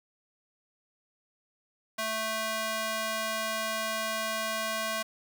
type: tone with high-pass filter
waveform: square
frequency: 220 Hz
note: A3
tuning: in tune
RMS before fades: -32 dBFS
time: 1.98-5.03 s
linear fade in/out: 10 ms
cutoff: 810 Hz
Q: 0.75
effects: none